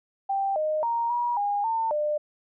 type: tone with pitch steps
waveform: sine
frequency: 785 / 617 / 933 / 960 / 815 / 901 / 599 Hz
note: G5 / D#5 / A#5 / B5 / G#5 / A5 / D5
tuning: +2 / -15 / +1 / -49 / -33 / +41 / +34 cents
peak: -23 dBFS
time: 0.29-2.18 s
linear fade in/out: 10 ms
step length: 270 ms
effects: none